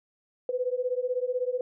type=beating tone pair; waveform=sine; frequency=493 / 509 Hz; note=B4 / C5; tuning=-3 / -48 cents; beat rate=16 Hz; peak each=-29 dBFS; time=0.49-1.61 s; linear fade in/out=2 ms; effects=none